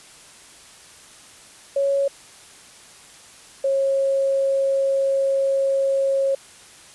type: tone pair in turn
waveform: sine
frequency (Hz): 555 / 544.5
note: C#5 / C#5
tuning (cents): +2 / -31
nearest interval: unison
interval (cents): 33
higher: first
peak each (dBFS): -17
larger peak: neither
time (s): 1.76-2.08 / 3.64-6.35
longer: second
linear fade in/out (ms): 5
effects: white hiss -46 dBFS RMS until 6.94 s + resampled to 24000 Hz